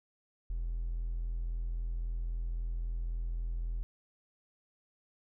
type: tone with hard clipping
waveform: triangle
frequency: 41.87 Hz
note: E1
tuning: 28 cents sharp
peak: -32 dBFS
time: 0.5-3.83 s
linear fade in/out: 0 ms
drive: 2 dB
effects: none